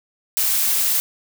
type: noise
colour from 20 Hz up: blue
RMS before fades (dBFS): -19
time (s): 0.37-1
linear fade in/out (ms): 0
effects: none